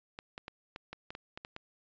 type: clicks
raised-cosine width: 0.3 ms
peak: -26 dBFS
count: 10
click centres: 0.189 / 0.379 / 0.481 / 0.761 / 0.93 / 1.105 / 1.151 / 1.375 / 1.449 / 1.564 s
effects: resampled to 16000 Hz